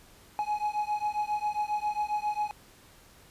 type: beating tone pair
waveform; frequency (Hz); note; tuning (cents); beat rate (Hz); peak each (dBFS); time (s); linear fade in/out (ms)
triangle; 836 / 843.4; G#5 / G#5; +11 / +26; 7.4; -29; 0.39-2.51; 0
effects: pink hiss -56 dBFS RMS until 3.3 s + resampled to 32000 Hz